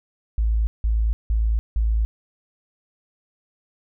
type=tone bursts; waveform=sine; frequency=55 Hz; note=A1; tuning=in tune; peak=-17 dBFS; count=4; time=0.38-2.05 s; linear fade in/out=0 ms; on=290 ms; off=170 ms; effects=none